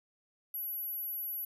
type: tone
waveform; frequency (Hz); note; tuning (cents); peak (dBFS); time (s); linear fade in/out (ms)
sine; 11710; F#9; -19; -35; 0.54-1.45; 5
effects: none